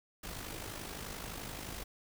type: noise with amplitude modulation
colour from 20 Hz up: pink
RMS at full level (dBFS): -41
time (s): 0.23-1.84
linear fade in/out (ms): 10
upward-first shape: sine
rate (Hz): 51.6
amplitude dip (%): 55
effects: none